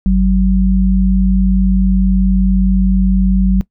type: tone pair together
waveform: sine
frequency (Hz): 50.02 / 189.1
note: G1 / F#3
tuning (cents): +36 / +38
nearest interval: octave + major seventh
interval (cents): 2302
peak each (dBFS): -11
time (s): 0.06-3.61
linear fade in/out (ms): 0
effects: noise-tail reverb RT60 0.1 s tail -20 dB re dry